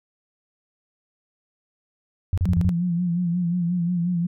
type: tone bursts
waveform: sine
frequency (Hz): 89.6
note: F2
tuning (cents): +45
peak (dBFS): -17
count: 5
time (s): 2.33-2.692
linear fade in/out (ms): 0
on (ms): 46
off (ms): 33
type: tone with vibrato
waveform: sine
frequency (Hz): 174.61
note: F3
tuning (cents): 0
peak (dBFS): -20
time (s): 2.45-4.27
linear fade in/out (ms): 10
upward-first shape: sine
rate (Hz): 5.6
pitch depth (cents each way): 60
effects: none